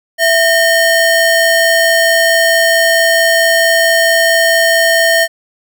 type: ring-modulated tone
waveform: 40% pulse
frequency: 1244.5 Hz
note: D#6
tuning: in tune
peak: -4 dBFS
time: 0.18-5.28 s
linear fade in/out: 50 ms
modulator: 580 Hz
effects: none

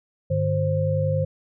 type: tone cluster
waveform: sine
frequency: 99.6 / 150.4 / 527 Hz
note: G2 / D3 / C5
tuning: +28 / +42 / +12 cents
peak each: -24 dBFS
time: 0.3-1.25 s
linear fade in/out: 10 ms
effects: none

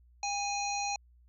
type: harmonic tone with a mistuned harmonic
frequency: 830.6 Hz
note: G#5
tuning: in tune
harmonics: 1 / 3 / 5 / 7 / 8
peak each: -33 / -38 / -40 / -41 / -42 dBFS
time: 0.23-0.96 s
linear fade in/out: 2 ms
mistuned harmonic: 1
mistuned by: -52 cents
effects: added 60 Hz sine -58 dBFS peak until 1.28 s

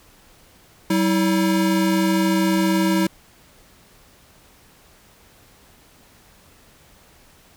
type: tone pair together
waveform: square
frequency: 190.32 / 323.3 Hz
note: F#3 / E4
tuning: +49 / -34 cents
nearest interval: major sixth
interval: 917 cents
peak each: -20 dBFS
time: 0.9-3.07 s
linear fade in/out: 5 ms
effects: pink hiss -52 dBFS RMS until 7.56 s

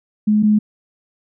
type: tone pair in turn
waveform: sine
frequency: 211.6 / 211.6 Hz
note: G#3 / G#3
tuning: +33 / +33 cents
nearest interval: unison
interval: 0 cents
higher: neither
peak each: -11 / -10 dBFS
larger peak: second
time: 0.27-0.43 / 0.43-0.59 s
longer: neither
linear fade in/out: 10 ms
effects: none

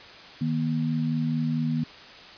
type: tone pair together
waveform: sine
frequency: 155.39 / 239.9 Hz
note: D#3 / A#3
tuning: -2 / +50 cents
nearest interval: minor sixth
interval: 752 cents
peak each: -26 dBFS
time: 0.41-1.84 s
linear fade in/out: 5 ms
effects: white hiss -45 dBFS RMS until 2.37 s + resampled to 11025 Hz

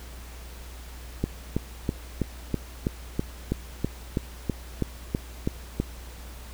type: click train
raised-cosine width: 3 ms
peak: -11 dBFS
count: 15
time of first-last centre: 1.24-5.8 s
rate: 3.07 Hz
effects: added 60 Hz sine -40 dBFS peak until 6.53 s + pink hiss -47 dBFS RMS until 6.53 s

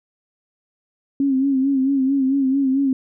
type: tone with vibrato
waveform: sine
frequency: 270 Hz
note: C#4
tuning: 45 cents flat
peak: -15 dBFS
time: 1.2-2.93 s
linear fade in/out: 2 ms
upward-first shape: sine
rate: 4.5 Hz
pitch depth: 61 cents each way
effects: none

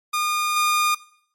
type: tone with level steps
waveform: sawtooth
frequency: 1217 Hz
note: D#6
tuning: 39 cents flat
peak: -17 / -14 dBFS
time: 0.13-0.95 s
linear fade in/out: 10 ms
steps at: 0.56 s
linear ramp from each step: 5 ms
effects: noise-tail reverb RT60 0.6 s tail -19 dB re dry + MP3 64 kbps

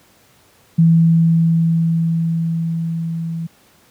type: tone with level ramp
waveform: sine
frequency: 165.1 Hz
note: E3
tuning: 3 cents sharp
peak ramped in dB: -7 to -21 dBFS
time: 0.78-3.47 s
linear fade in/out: 10 ms
effects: pink hiss -52 dBFS RMS until 3.9 s + high-pass 80 Hz 12 dB/octave

